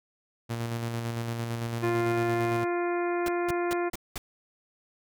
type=tone with tremolo; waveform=sawtooth; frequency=116.54 Hz; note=A#2; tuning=in tune; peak=-25 dBFS; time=0.49-2.65 s; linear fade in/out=20 ms; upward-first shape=square; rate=8.9 Hz; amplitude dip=30%
type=harmonic tone; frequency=349.2 Hz; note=F4; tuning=in tune; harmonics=1 / 2 / 3 / 4 / 5 / 6 / 7; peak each=-27 / -33 / -37 / -39 / -41 / -43 / -44 dBFS; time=1.82-3.9 s; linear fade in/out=20 ms
type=noise bursts; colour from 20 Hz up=pink; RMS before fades=-34 dBFS; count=5; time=3.26-4.18 s; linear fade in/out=2 ms; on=24 ms; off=200 ms
effects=none